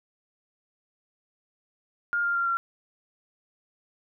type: tone with pitch steps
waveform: sine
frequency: 1412 / 1398.2 / 1384.5 / 1371 Hz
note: F6 / F6 / F6 / F6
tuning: +19 / +2 / -15 / -32 cents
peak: -23 dBFS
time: 2.13-2.57 s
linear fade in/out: 0 ms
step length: 110 ms
effects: none